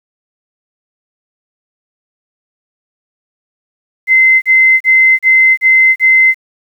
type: tone bursts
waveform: sine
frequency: 2064 Hz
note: C7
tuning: 24 cents flat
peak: -4 dBFS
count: 6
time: 4.07-6.345 s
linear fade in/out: 50 ms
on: 350 ms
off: 35 ms
effects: 7-bit